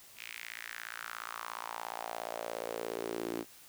sawtooth tone with high-pass filter sweep, 57.1 Hz, A#1, 35 cents flat, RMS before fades -41 dBFS, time 0.16-3.45 s, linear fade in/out 50 ms, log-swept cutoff 2500 to 310 Hz, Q 3.5, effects white hiss -56 dBFS RMS until 3.68 s

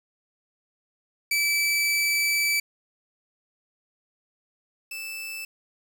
sawtooth tone pair in turn, 2311 / 2636 Hz, D7 / E7, -28 / -1 cents, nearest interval major second, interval 227 cents, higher second, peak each -18 / -30 dBFS, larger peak first, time 1.31-2.6 / 4.91-5.45 s, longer first, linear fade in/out 5 ms, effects 8-bit

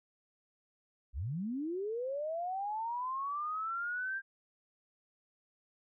sine linear sweep, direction up, 49 to 1600 Hz, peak -34 dBFS, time 1.13-4.22 s, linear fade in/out 50 ms, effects none

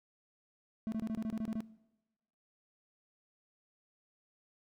triangle tone bursts, 220 Hz, A3, in tune, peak -31 dBFS, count 10, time 0.87-1.605 s, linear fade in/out 0 ms, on 51 ms, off 25 ms, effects noise-tail reverb RT60 1.0 s tail -20 dB re dry

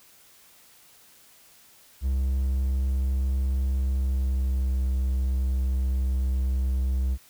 triangle tone with pitch glide, 66 to 64.83 Hz, C2 to C2, +16 to -15 cents, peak -20 dBFS, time 2.01-7.18 s, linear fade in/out 50 ms, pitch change -31 cents, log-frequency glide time 3.89-4.68 s, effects white hiss -55 dBFS RMS until 7.29 s

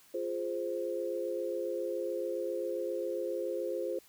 sine chord, F minor, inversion none, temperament equal with one note detuned, 348 / 415.3 / 523.3 Hz, F4 / Ab4 / C5, -6 / 0 / 0 cents, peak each -37 / -38 / -35 dBFS, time 0.14-3.99 s, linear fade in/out 5 ms, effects white hiss -61 dBFS RMS until 4.08 s

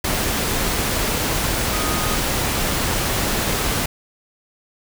sine tone in noise, 1244.5 Hz, D#6, in tune, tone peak -28 dBFS, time 1.73-2.15 s, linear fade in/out 5 ms, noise pink, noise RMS -21 dBFS, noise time 0.04-3.86 s, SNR -10 dB, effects none

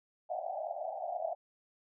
pink band-pass noise, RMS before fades -38 dBFS, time 0.29-1.35 s, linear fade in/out 20 ms, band 610 to 780 Hz, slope 96 dB/octave, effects none

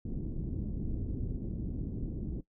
pink low-pass noise, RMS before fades -36 dBFS, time 0.05-2.41 s, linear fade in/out 5 ms, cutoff 320 Hz, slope 24 dB/octave, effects noise-tail reverb RT60 0.1 s tail -18 dB re dry

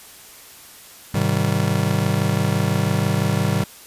square chord, Ab major seventh, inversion none, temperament just, 103.83 / 129.78 / 155.74 / 194.67 Hz, Ab2 / C3 / Eb3 / G3, 0 / -14 / +2 / -12 cents, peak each -24 dBFS, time 1.14-3.64 s, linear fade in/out 5 ms, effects white hiss -43 dBFS RMS until 3.86 s + resampled to 32000 Hz

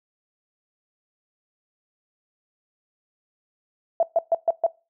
sine tone bursts, 666 Hz, E5, 18 cents sharp, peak -15 dBFS, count 5, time 4-4.665 s, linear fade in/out 2 ms, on 29 ms, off 130 ms, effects noise-tail reverb RT60 0.3 s tail -23 dB re dry

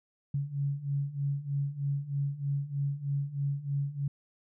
sine beating tone pair, 139.1 / 142.3 Hz, C#3 / C#3, +6 / +46 cents, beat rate 3.2 Hz, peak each -34 / -31 dBFS, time 0.34-4.08 s, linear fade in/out 5 ms, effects none

